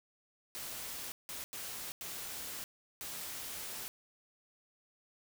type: noise bursts at uneven times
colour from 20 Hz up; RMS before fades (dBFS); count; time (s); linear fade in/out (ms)
white; -43; 5; 0.55-1.12 / 1.29-1.44 / 1.53-1.92 / 2.01-2.64 / 3.01-3.88; 0
effects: none